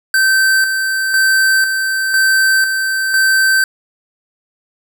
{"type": "tone with tremolo", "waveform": "square", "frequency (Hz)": 1550, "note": "G6", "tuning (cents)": -20, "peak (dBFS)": -10, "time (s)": [0.14, 3.64], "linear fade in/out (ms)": 2, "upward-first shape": "square", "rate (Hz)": 1, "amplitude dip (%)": 45, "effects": []}